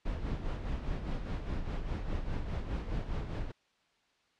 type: noise with tremolo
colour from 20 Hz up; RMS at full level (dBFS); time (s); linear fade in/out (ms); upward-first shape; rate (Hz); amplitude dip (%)
brown; -33; 0.05-3.52; 10; sine; 4.9; 55
effects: white hiss -71 dBFS RMS until 4.39 s + low-pass 4000 Hz 12 dB/octave